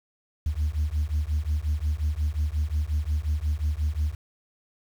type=beating tone pair; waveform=sine; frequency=72.8 / 78.4 Hz; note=D2 / D#2; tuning=-15 / +14 cents; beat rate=5.6 Hz; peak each=-25 / -25 dBFS; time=0.46-4.15 s; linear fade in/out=5 ms; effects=tanh soft clip ceiling -19 dBFS + 8-bit